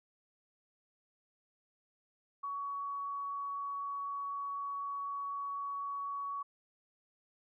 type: tone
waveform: sine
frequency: 1124 Hz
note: C#6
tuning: 24 cents sharp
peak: -36 dBFS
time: 2.43-6.43 s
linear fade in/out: 10 ms
effects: none